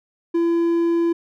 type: tone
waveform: triangle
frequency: 337.5 Hz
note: E4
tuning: 41 cents sharp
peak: -14 dBFS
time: 0.34-1.13 s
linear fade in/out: 10 ms
effects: none